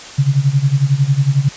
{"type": "tone with tremolo", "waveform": "sine", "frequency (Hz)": 138.59, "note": "C#3", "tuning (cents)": 0, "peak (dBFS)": -7, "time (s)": [0.18, 1.49], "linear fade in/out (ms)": 10, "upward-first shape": "sine", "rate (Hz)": 11, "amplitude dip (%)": 85, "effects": ["white hiss -33 dBFS RMS until 1.56 s", "resampled to 16000 Hz"]}